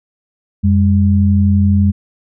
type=tone pair together; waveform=sine; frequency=89.85 / 201.7 Hz; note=F2 / G3; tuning=+50 / +50 cents; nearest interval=octave + major second; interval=1400 cents; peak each=-10 / -12 dBFS; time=0.63-1.92 s; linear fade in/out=20 ms; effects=none